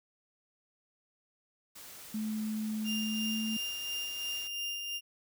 white noise, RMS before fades -49 dBFS, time 1.75-4.48 s, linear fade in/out 10 ms
sine tone with pitch glide, 216.4 to 219.9 Hz, A3 to A3, -29 to -1 cents, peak -32 dBFS, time 2.14-3.57 s, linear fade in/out 5 ms, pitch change +28 cents, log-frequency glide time 3.03-3.43 s
35% pulse tone with tremolo, 2803 Hz, F7, 6 cents sharp, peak -32 dBFS, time 2.84-5.01 s, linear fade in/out 50 ms, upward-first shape sine, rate 2.9 Hz, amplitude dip 35%
effects none

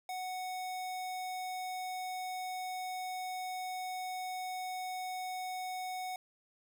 square tone, 740 Hz, F#5, in tune, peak -38 dBFS, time 0.09-6.16 s, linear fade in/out 2 ms, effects none

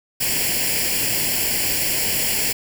white noise with comb filter, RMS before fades -21 dBFS, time 0.2-2.53 s, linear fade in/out 10 ms, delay 0.4 ms, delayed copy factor +0.8, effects none

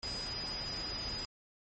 sine tone in noise, 4946 Hz, D#8, 11 cents flat, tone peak -38 dBFS, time 0.03-1.25 s, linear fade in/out 0 ms, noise pink, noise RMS -43 dBFS, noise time 0.03-1.25 s, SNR +2 dB, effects MP3 32 kbps

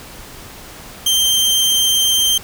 sawtooth tone, 3146 Hz, G7, 6 cents sharp, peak -9 dBFS, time 1.06-2.38 s, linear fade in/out 5 ms, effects pink hiss -36 dBFS RMS until 2.43 s

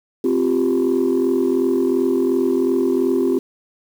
sine chord, C suspended fourth, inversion none, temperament equal, 261.6 / 349.2 / 392 Hz, C4 / F4 / G4, 0 / 0 / 0 cents, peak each -18 dBFS, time 0.24-3.39 s, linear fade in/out 5 ms, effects tanh soft clip ceiling -10 dBFS + 7-bit

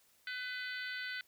harmonic tone with a mistuned harmonic, 501 Hz, B4, 25 cents sharp, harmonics 3 / 4 / 5 / 6 / 7 / 8 / 9, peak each -41 / -44 / -51 / -51 / -52 / -51 / -51 dBFS, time 0.27-1.21 s, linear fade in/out 2 ms, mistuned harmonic 6, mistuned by +28 cents, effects white hiss -69 dBFS RMS until 1.27 s

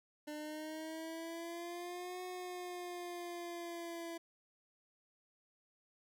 25% pulse exponential two-way sweep, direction up then down, 298.5 to 365.2 to 334.5 Hz, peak -39 dBFS, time 0.27-4.18 s, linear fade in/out 10 ms, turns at 2.22 s, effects none

